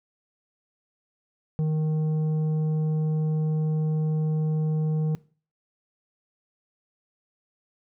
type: tone with tanh clipping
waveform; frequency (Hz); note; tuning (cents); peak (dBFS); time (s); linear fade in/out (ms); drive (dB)
sine; 155.56; D#3; 0; -23; 1.59-5.15; 0; 7
effects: noise-tail reverb RT60 0.4 s tail -21 dB re dry